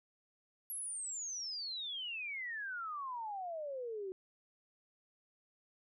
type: exponential sweep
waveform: sine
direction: down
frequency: 11490 to 367.4 Hz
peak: -39 dBFS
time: 0.7-4.12 s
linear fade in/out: 0 ms
effects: none